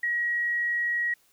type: tone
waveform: sine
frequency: 1904 Hz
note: A#6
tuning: 36 cents sharp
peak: -24 dBFS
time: 0.03-1.14 s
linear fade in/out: 5 ms
effects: white hiss -64 dBFS RMS until 1.32 s